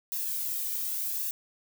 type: noise with flanger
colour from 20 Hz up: violet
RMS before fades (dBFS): -32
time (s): 0.12-1.31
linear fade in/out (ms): 0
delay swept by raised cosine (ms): 1.1 to 1.67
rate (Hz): 0.87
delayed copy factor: +0.5
effects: none